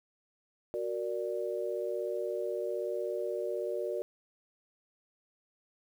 sine chord, Gb augmented, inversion none, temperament equal, 370 / 466.2 / 587.3 Hz, Gb4 / Bb4 / D5, 0 / 0 / 0 cents, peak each -36 / -36 / -36 dBFS, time 0.74-4.02 s, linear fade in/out 0 ms, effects 10-bit

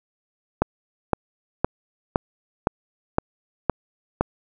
click train, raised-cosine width 1 ms, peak -3 dBFS, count 8, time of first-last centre 0.62-4.21 s, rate 1.95 Hz, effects none

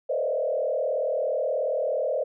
sine tone with frequency modulation, 567 Hz, C#5, 39 cents sharp, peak -23 dBFS, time 0.09-2.24 s, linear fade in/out 10 ms, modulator 38.5 Hz, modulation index 2, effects none

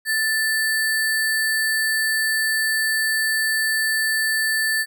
sine tone with sample-and-hold, 1760 Hz, A6, in tune, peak -18 dBFS, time 0.05-4.86 s, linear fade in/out 50 ms, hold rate 6300 Hz, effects none

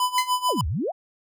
square tone with tremolo, 1000 Hz, B5, 21 cents sharp, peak -19 dBFS, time 0-0.61 s, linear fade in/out 2 ms, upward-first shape sine, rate 6.8 Hz, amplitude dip 85%
sawtooth tone with exponential decay, 2059 Hz, C7, 28 cents flat, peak -17 dBFS, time 0.18-0.32 s, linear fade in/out 2 ms, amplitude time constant 30 ms
sine exponential two-way sweep, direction down then up, 818 to 66.3 to 818 Hz, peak -23 dBFS, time 0.48-0.92 s, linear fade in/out 20 ms, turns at 0.67 s
effects none

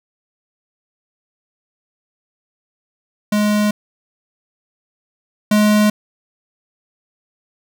square tone pair in turn, 209.3 / 210.6 Hz, G#3 / G#3, +14 / +24 cents, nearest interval unison, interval 10 cents, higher second, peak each -14 / -11 dBFS, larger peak second, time 3.32-3.71 / 5.51-5.9 s, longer neither, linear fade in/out 5 ms, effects none

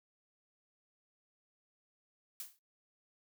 blue noise with exponential decay, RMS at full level -40 dBFS, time 2.4-2.59 s, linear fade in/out 1 ms, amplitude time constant 41 ms, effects noise-tail reverb RT60 0.2 s tail -26 dB re dry

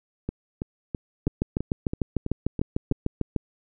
two click trains, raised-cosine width 3 ms, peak -10 / -15 dBFS, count 15 / 9, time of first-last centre 1.27-3.363 / 0.29-2.922 s, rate 6.69 / 3.04 Hz, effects none

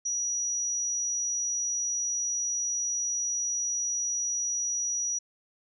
sine tone, 5820 Hz, F#8, 29 cents flat, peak -27 dBFS, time 0.05-5.19 s, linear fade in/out 10 ms, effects none

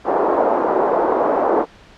pink band-pass noise, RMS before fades -17 dBFS, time 0.04-1.66 s, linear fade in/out 50 ms, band 350 to 990 Hz, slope 24 dB/octave, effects pink hiss -45 dBFS RMS until 1.97 s + low-pass 4000 Hz 12 dB/octave

